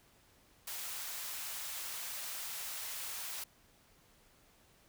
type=high-pass noise; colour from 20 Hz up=white; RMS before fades=-42 dBFS; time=0.67-3.44 s; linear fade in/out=5 ms; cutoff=730 Hz; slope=12 dB/octave; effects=pink hiss -66 dBFS RMS until 4.88 s